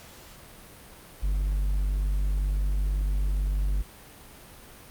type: tone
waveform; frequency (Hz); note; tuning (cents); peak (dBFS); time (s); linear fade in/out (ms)
triangle; 49; G1; 0; -21; 1.22-3.83; 20
effects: pink hiss -48 dBFS RMS until 4.9 s + Opus 48 kbps